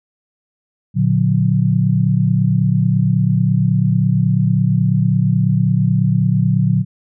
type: chord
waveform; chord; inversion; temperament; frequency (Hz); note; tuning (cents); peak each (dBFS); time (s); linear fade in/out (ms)
sine; Bb augmented; none; just; 116.54 / 145.68 / 182.1; Bb2 / D3 / F#3; 0 / -14 / -27; -16; 0.94-6.85; 50
effects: none